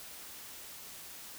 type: silence
effects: white hiss -48 dBFS RMS until 1.38 s